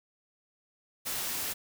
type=noise; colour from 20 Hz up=white; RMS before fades=-34 dBFS; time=1.05-1.54 s; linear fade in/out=20 ms; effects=none